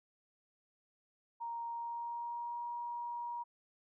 sine tone with pitch glide, 934 to 952 Hz, A#5 to A#5, +3 to +36 cents, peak -38 dBFS, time 1.4-3.44 s, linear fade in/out 20 ms, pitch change +33 cents, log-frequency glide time 1.68-2.66 s, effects none

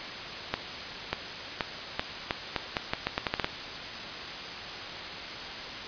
accelerating click train, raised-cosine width 0.3 ms, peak -10 dBFS, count 14, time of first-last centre 0.54-3.445 s, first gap 590 ms, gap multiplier 0.81, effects white hiss -37 dBFS RMS until 5.87 s + resampled to 11025 Hz

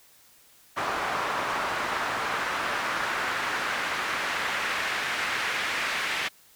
pink noise with band-pass filter sweep, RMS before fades -29 dBFS, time 0.76-6.29 s, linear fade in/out 20 ms, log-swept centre 1100 to 2100 Hz, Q 1.4, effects white hiss -57 dBFS RMS until 6.55 s

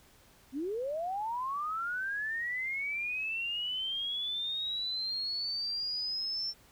sine linear sweep, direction up, 246.9 to 5420 Hz, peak -32 dBFS, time 0.52-6.54 s, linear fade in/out 50 ms, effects pink hiss -61 dBFS RMS until 6.71 s

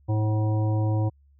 harmonic tone with a mistuned harmonic, 107.8 Hz, A2, 35 cents flat, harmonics 1 / 3 / 5 / 7 / 9, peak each -21 / -31 / -35 / -38 / -40 dBFS, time 0.08-1.1 s, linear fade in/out 20 ms, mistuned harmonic 9, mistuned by -22 cents, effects added 70 Hz sine -55 dBFS peak until 1.39 s

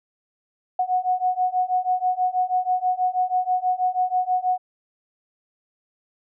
sine beating tone pair, 731 / 737.2 Hz, F#5 / F#5, -21 / -7 cents, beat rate 6.2 Hz, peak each -23 / -22 dBFS, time 0.79-4.58 s, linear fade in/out 5 ms, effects none

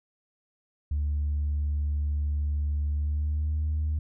sine tone with pitch glide, 73.42 to 76.54 Hz, D2 to D#2, 0 to -28 cents, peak -23 dBFS, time 0.91-3.99 s, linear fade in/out 5 ms, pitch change +72 cents, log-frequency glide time 2.92-3.57 s, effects tanh soft clip ceiling -22 dBFS

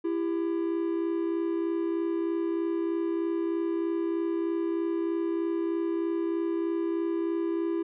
triangle tone pair together, 333.9 / 397.1 Hz, E4 / G4, +22 / +22 cents, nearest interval minor third, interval 300 cents, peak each -25 / -31 dBFS, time 0.04-7.83 s, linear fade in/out 10 ms, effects resampled to 8000 Hz

